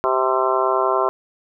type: harmonic tone with a mistuned harmonic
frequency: 130.3 Hz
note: C3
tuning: 7 cents flat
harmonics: 3 / 4 / 5 / 6 / 7 / 8 / 9 / 10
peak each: -22 / -27 / -22 / -28 / -27 / -21 / -29 / -26 dBFS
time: 0.04-1.09 s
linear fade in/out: 0 ms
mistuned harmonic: 10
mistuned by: +49 cents
effects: none